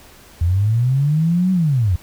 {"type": "linear two-way sweep", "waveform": "sine", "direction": "up then down", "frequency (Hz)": [81, 189.6, 81], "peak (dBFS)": -13, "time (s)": [0.41, 1.96], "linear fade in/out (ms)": 5, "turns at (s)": 1.52, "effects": ["pink hiss -45 dBFS RMS until 2.02 s"]}